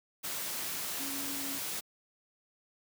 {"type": "tone in noise", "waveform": "sine", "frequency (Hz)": 277.3, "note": "C#4", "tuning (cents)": 1, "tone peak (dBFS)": -42, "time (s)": [0.99, 1.59], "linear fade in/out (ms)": 20, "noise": "white", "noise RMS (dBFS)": -37, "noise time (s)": [0.23, 1.81], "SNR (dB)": -8, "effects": ["high-pass 100 Hz 12 dB/octave"]}